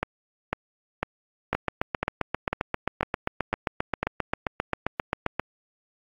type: two click trains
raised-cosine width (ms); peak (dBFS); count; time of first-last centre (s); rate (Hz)
0.5; -9 / -9; 9 / 30; 0.03-4.03 / 1.55-5.396; 2 / 7.54
effects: AAC 48 kbps